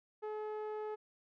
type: tone with low-pass filter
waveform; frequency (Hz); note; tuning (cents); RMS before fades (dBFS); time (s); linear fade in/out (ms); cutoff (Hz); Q
sawtooth; 427.3; G#4; +49; -41; 0.22-0.96; 20; 1000; 0.78
effects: none